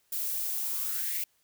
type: noise with high-pass filter sweep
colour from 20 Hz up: violet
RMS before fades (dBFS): -32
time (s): 0.12-1.24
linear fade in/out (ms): 5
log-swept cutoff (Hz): 350 to 2300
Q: 5.8
effects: white hiss -70 dBFS RMS until 1.43 s